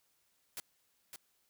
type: noise with echo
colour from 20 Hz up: white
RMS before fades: -42 dBFS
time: 0.57-0.6 s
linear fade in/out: 0 ms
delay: 560 ms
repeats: 1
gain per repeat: -6 dB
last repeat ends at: 1.16 s
effects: white hiss -75 dBFS RMS until 1.49 s